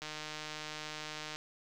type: click train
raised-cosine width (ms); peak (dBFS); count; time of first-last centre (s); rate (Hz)
0.2; -24; 206; 0.02-1.36; 153
effects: 10-bit